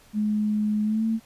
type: tone with pitch glide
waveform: sine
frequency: 211.5 to 223.7 Hz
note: G#3 to A3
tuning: +32 to +29 cents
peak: -21 dBFS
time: 0.13-1.2 s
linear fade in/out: 50 ms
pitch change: +97 cents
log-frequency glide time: 0.83-1.06 s
effects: pink hiss -55 dBFS RMS until 1.25 s + resampled to 32000 Hz